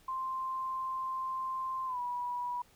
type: tone with pitch glide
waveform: sine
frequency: 1046.5 to 976.4 Hz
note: C6 to B5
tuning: 0 to -20 cents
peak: -33 dBFS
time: 0.08-2.62 s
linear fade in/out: 5 ms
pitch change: -120 cents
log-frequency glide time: 1.86-1.99 s
effects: pink hiss -64 dBFS RMS until 2.75 s